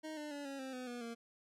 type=tone with pitch steps; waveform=25% pulse; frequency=312.3 / 299.4 / 287 / 275.2 / 263.8 / 252.9 / 242.5 / 232.5 Hz; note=D#4 / D4 / D4 / C#4 / C4 / B3 / B3 / A#3; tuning=+7 / +33 / -40 / -12 / +14 / +41 / -31 / -4 cents; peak=-39 dBFS; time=0.03-1.15 s; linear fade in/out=20 ms; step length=140 ms; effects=low-pass 10000 Hz 12 dB/octave